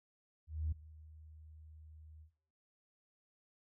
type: tone with ADSR envelope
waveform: sine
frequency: 77.9 Hz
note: D#2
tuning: 3 cents sharp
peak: -31 dBFS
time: 0.47-2.31 s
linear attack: 250 ms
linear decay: 6 ms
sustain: -22 dB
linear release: 96 ms
effects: noise-tail reverb RT60 0.7 s tail -19 dB re dry + tanh soft clip ceiling -28 dBFS